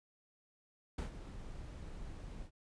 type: noise with ADSR envelope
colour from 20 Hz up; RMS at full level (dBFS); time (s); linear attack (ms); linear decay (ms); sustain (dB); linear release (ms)
brown; -35; 0.98-2.51; 6; 110; -12; 82
effects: resampled to 22050 Hz